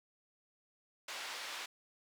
white band-pass noise, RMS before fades -44 dBFS, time 1.08-1.66 s, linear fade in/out 5 ms, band 620 to 4000 Hz, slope 12 dB/octave, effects none

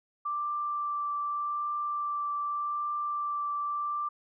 sine tone with vibrato, 1174.7 Hz, D6, in tune, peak -29 dBFS, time 0.25-4.09 s, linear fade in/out 10 ms, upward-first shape triangle, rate 0.84 Hz, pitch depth 11 cents each way, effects none

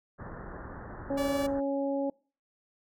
pink low-pass noise, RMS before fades -42 dBFS, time 0.18-1.61 s, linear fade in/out 20 ms, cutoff 1800 Hz, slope 96 dB/octave
harmonic tone, 277.2 Hz, C#4, in tune, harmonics 1 / 2 / 3, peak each -30 / -30 / -39 dBFS, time 1.1-2.1 s, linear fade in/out 5 ms
sawtooth tone, 575 Hz, D5, 37 cents flat, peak -29 dBFS, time 1.17-1.47 s, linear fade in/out 10 ms
effects noise-tail reverb RT60 0.4 s tail -25 dB re dry + MP3 96 kbps

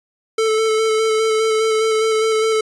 square tone with vibrato, 440 Hz, A4, in tune, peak -15 dBFS, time 0.38-2.61 s, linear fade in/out 5 ms, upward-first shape square, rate 4.9 Hz, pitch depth 15 cents each way, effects resampled to 22050 Hz

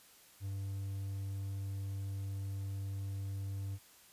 triangle tone, 98 Hz, G2, in tune, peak -35 dBFS, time 0.4-3.79 s, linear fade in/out 50 ms, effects white hiss -61 dBFS RMS until 4.12 s + resampled to 32000 Hz

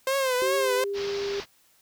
sawtooth tone with vibrato, 523.3 Hz, C5, in tune, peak -19 dBFS, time 0.07-0.84 s, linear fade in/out 2 ms, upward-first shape triangle, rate 2.6 Hz, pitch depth 100 cents each way
sine tone with pitch glide, 378.8 to 400.4 Hz, F#4 to G4, +41 to +37 cents, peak -27 dBFS, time 0.42-1.4 s, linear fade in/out 0 ms, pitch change +96 cents, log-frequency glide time 0.52-0.59 s
white low-pass noise, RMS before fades -38 dBFS, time 0.93-1.46 s, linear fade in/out 50 ms, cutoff 5500 Hz, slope 48 dB/octave
effects white hiss -62 dBFS RMS until 1.81 s

